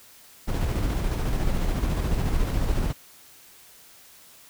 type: noise with tremolo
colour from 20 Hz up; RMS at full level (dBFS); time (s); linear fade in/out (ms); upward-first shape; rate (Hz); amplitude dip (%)
brown; -23; 0.47-2.93; 20; square; 14; 30
effects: white hiss -51 dBFS RMS until 4.49 s